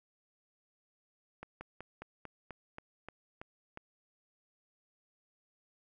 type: slowing click train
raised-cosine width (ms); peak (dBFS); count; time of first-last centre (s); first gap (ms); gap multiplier
0.5; -29; 10; 1.43-3.774; 180; 1.09
effects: none